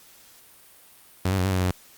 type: tone with pitch steps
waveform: sawtooth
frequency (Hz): 92.3 / 96.8 / 90.8 / 97 / 92.7 / 91.8 / 91.1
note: F#2 / G2 / F#2 / G2 / F#2 / F#2 / F#2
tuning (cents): -4 / -21 / -32 / -18 / +4 / -13 / -26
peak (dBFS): -17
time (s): 1.25-1.712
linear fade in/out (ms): 5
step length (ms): 66
effects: white hiss -52 dBFS RMS until 1.97 s + Opus 48 kbps